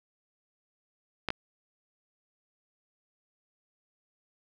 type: clicks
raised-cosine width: 0.3 ms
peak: -13 dBFS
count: 2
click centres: 1.287 / 1.304 s
effects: none